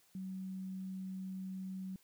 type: tone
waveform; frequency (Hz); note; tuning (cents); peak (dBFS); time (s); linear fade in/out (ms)
sine; 188.8; F#3; +35; -40; 0.15-1.96; 2
effects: white hiss -69 dBFS RMS until 2.03 s